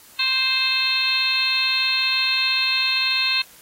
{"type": "harmonic tone", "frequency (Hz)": 523.3, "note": "C5", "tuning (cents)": 0, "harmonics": [2, 3, 4, 5, 6, 7, 8], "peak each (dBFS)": [-33, -32, -31, -22, -32, -25, -22], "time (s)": [0.19, 3.42], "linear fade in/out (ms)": 5, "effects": ["white hiss -48 dBFS RMS until 3.61 s", "AAC 48 kbps"]}